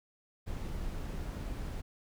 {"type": "noise", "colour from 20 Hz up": "brown", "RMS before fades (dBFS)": -38, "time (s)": [0.46, 1.82], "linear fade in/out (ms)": 20, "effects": []}